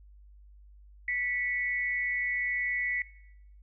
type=tone pair together; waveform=sine; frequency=1967 / 2208 Hz; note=B6 / C#7; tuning=-7 / -7 cents; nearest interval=major second; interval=200 cents; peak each=-29 / -33 dBFS; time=1.08-3.02 s; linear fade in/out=2 ms; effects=noise-tail reverb RT60 0.8 s tail -20 dB re dry + added 50 Hz sine -51 dBFS peak until 3.62 s